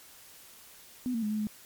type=tone with pitch steps; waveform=sine; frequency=250.6 / 228.2 / 211.2 / 214.4 / 211.9 Hz; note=B3 / A#3 / G#3 / A3 / G#3; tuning=+25 / -37 / +29 / -45 / +35 cents; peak=-28 dBFS; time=1.06-1.47 s; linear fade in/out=0 ms; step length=82 ms; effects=white hiss -53 dBFS RMS until 1.65 s + MP3 96 kbps